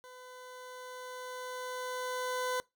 20% pulse tone with level ramp, 504 Hz, B4, 35 cents sharp, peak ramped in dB -45 to -26 dBFS, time 0.04-2.6 s, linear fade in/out 0 ms, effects noise-tail reverb RT60 0.2 s tail -22 dB re dry

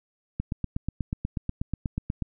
click train, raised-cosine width 5 ms, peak -15 dBFS, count 16, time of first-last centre 0.4-2.223 s, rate 8.23 Hz, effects none

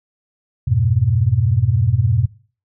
sine chord, F diminished, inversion none, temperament equal, 87.31 / 103.83 / 123.47 Hz, F2 / Ab2 / Cb3, 0 / 0 / 0 cents, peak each -20 / -17 / -16 dBFS, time 0.67-2.26 s, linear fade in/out 10 ms, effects noise-tail reverb RT60 0.4 s tail -21 dB re dry

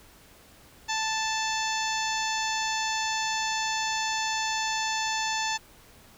harmonic tone with a mistuned harmonic, 880 Hz, A5, in tune, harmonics 1 / 2 / 3 / 4 / 5 / 6 / 7 / 8, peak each -30 / -33 / -35 / -36 / -37 / -38 / -38 / -39 dBFS, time 0.88-5.58 s, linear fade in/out 20 ms, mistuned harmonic 7, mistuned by +29 cents, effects pink hiss -54 dBFS RMS until 6.17 s

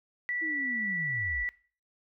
sine tone, 1958 Hz, B6, 15 cents flat, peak -29 dBFS, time 0.29-1.49 s, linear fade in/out 0 ms
sine linear sweep, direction down, 329.6 to 41.79 Hz, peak -37 dBFS, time 0.41-1.45 s, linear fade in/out 20 ms
effects noise-tail reverb RT60 0.4 s tail -19 dB re dry

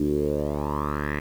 10% pulse tone with low-pass filter sweep, 73.42 Hz, D2, in tune, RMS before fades -26 dBFS, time 0-1.2 s, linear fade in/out 5 ms, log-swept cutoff 300 to 2100 Hz, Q 4.6, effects 8-bit

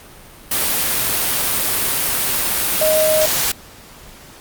sine tone in noise, 622.3 Hz, D#5, in tune, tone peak -13 dBFS, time 2.81-3.26 s, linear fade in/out 5 ms, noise white, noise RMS -18 dBFS, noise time 0.51-3.52 s, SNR +2 dB, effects pink hiss -41 dBFS RMS until 4.4 s + Opus 48 kbps

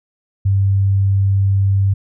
sine tone, 98 Hz, G2, in tune, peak -11 dBFS, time 0.45-1.94 s, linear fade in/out 10 ms, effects none

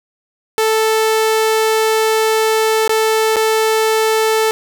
sawtooth tone with dropouts, 440 Hz, A4, in tune, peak -8 dBFS, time 0.58-4.51 s, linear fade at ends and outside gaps 0 ms, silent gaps 2.877-2.894 / 3.36-3.366 s, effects none

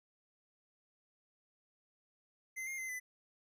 square tone with pitch steps, 2065 / 2125 / 2063 / 2007 Hz, C7 / C7 / C7 / B6, -23 / +26 / -25 / +27 cents, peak -40 dBFS, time 2.56-3 s, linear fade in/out 20 ms, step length 110 ms, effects none

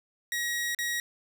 sawtooth tone with dropouts, 1900 Hz, A#6, 33 cents sharp, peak -25 dBFS, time 0.32-1 s, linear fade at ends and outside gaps 1 ms, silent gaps 0.748-0.788 s, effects none

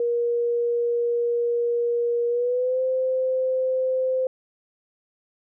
sine tone with pitch glide, 474.6 to 517.6 Hz, A#4 to C5, +31 to -19 cents, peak -20 dBFS, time 0-4.27 s, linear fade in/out 2 ms, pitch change +150 cents, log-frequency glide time 2.28-2.81 s, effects none

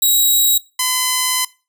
5% pulse tone pair in turn, 3841 / 1017.3 Hz, B7 / C6, -49 / -49 cents, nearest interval octave + major seventh, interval 2300 cents, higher first, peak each -3 dBFS, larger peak neither, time 0.02-0.58 / 0.79-1.45 s, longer second, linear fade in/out 5 ms, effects noise-tail reverb RT60 0.3 s tail -20 dB re dry

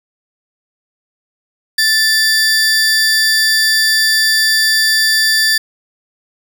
40% pulse tone pair together, 1760 / 4696 Hz, A6 / D8, 0 / -1 cents, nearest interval octave + perfect fourth, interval 1699 cents, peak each -12 dBFS, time 1.78-5.58 s, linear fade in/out 5 ms, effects none

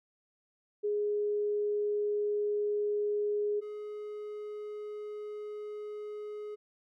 sine / triangle tone pair in turn, 415.3 / 420.1 Hz, G#4 / G#4, 0 / +20 cents, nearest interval unison, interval 20 cents, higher second, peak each -28 / -36 dBFS, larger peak first, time 0.83-3.61 / 3.61-6.56 s, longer second, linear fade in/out 20 ms, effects none

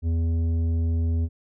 sine tone with tanh clipping, 82.7 Hz, E2, 6 cents sharp, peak -22 dBFS, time 0.02-1.29 s, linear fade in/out 50 ms, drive 9 dB, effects none

